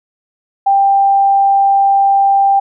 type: tone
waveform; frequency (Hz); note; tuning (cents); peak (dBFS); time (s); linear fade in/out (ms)
sine; 790; G5; +13; -7; 0.66-2.6; 10
effects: none